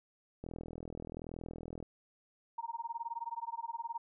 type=click train; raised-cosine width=2 ms; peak=-30 dBFS; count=58; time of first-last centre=0.44-1.827 s; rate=41.1 Hz
type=tone with tremolo; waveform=sine; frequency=929 Hz; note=A#5; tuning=6 cents flat; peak=-34 dBFS; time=2.58-3.98 s; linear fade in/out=5 ms; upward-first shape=sine; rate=19 Hz; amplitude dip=100%
effects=none